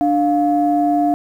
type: tone pair together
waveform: sine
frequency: 295.2 / 703 Hz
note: D4 / F5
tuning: +9 / +11 cents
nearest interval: octave + minor third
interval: 1502 cents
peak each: -15 dBFS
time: 0.01-1.14 s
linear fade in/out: 0 ms
effects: tanh soft clip ceiling -5 dBFS + 8-bit